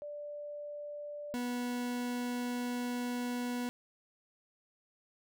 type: tone pair in turn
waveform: sine / 40% pulse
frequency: 587.3 / 244.7 Hz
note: D5 / B3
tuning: 0 / -16 cents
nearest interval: octave + minor third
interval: 1516 cents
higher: first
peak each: -40 / -33 dBFS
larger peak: second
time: 0.02-1.34 / 1.34-3.69 s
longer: second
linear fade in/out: 0 ms
effects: none